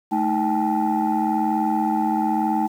sine tone cluster, 217.2 / 313.8 / 783 / 864 Hz, A3 / D#4 / G5 / A5, -22 / +15 / -2 / -32 cents, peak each -23 dBFS, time 0.11-2.68 s, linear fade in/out 20 ms, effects tanh soft clip ceiling -12 dBFS + 8-bit

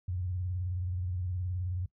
sine tone with vibrato, 90.3 Hz, F#2, 42 cents flat, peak -31 dBFS, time 0.08-1.86 s, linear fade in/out 5 ms, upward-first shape square, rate 19 Hz, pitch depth 73 cents each way, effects noise-tail reverb RT60 0.1 s tail -19 dB re dry

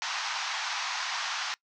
pink band-pass noise, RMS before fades -33 dBFS, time 0.02-1.54 s, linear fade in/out 0 ms, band 790 to 6300 Hz, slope 48 dB/octave, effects noise-tail reverb RT60 0.1 s tail -23 dB re dry

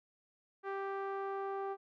sawtooth tone with low-pass filter sweep, 392 Hz, G4, in tune, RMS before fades -39 dBFS, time 0.63-1.77 s, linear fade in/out 50 ms, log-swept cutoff 1500 to 1000 Hz, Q 1.8, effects none

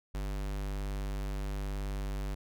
square tone, 49.49 Hz, G1, 17 cents sharp, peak -34 dBFS, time 0.14-2.35 s, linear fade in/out 10 ms, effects none

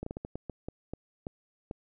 slowing click train, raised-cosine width 2 ms, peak -23 dBFS, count 11, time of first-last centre 0.03-1.711 s, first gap 34 ms, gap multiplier 1.33, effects none

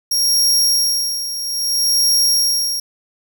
sawtooth tone with tremolo, 5588 Hz, F8, in tune, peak -9 dBFS, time 0.11-2.8 s, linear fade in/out 5 ms, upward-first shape sine, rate 0.61 Hz, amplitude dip 70%, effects none

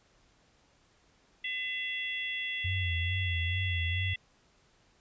harmonic tone, 675 Hz, E5, 41 cents sharp, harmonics 3 / 4 / 5, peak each -35 / -37 / -39 dBFS, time 1.44-4.16 s, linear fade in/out 5 ms
sine tone with vibrato, 89.5 Hz, F2, 43 cents sharp, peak -30 dBFS, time 2.64-4.14 s, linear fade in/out 10 ms, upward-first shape sine, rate 2.3 Hz, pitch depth 96 cents each way
effects pink hiss -66 dBFS RMS until 5 s + resampled to 16000 Hz

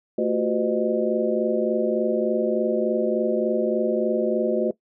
sine tone cluster, 222.9 / 354.3 / 377.7 / 509 / 613 Hz, A3 / F4 / F#4 / C5 / D#5, +23 / +25 / +36 / -48 / -26 cents, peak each -26 dBFS, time 0.18-4.71 s, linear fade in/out 5 ms, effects noise-tail reverb RT60 0.1 s tail -18 dB re dry

